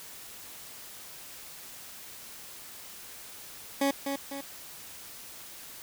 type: tone with echo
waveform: 20% pulse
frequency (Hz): 277.2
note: C#4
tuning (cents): 0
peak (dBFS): -19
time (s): 3.81-3.91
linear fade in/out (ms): 5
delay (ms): 250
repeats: 2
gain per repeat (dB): -6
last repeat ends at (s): 4.41
effects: white hiss -46 dBFS RMS until 5.82 s